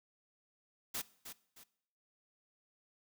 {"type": "noise with echo", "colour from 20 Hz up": "white", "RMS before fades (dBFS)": -39, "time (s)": [0.94, 1.02], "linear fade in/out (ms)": 10, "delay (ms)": 310, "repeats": 2, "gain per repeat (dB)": -9, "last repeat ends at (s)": 1.64, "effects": ["noise-tail reverb RT60 0.7 s tail -20 dB re dry"]}